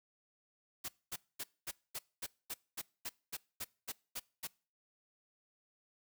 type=noise bursts; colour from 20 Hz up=white; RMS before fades=-41 dBFS; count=14; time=0.84-4.474 s; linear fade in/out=10 ms; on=46 ms; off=230 ms; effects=noise-tail reverb RT60 0.4 s tail -24 dB re dry